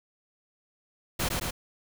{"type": "noise with echo", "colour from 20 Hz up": "pink", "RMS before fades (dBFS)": -28, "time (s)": [1.19, 1.29], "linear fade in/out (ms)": 10, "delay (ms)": 110, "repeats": 2, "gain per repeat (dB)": -2, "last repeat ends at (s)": 1.51, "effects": []}